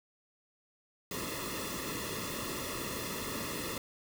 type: noise with comb filter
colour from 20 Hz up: pink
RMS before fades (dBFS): -38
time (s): 1.11-3.78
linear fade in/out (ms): 2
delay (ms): 1.3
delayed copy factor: -0.85
effects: none